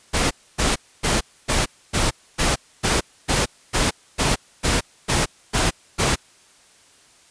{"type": "noise bursts", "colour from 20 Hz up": "pink", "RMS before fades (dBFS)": -19, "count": 14, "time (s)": [0.13, 6.16], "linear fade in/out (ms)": 20, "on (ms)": 180, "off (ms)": 270, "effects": ["white hiss -53 dBFS RMS until 7.3 s", "resampled to 22050 Hz"]}